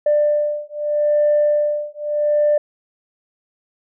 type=beating tone pair; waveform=sine; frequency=593 / 593.8 Hz; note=D5 / D5; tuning=+17 / +19 cents; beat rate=0.8 Hz; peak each=-17 dBFS; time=0.06-2.58 s; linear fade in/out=5 ms; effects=tanh soft clip ceiling -8 dBFS